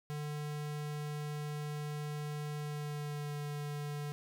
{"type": "tone with pitch glide", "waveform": "square", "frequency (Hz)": [148.8, 146.75], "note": ["D3", "D3"], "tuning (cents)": [23, -1], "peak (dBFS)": -38, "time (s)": [0.1, 4.12], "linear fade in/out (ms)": 0, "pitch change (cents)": -24, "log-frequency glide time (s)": [2.56, 3.37], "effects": []}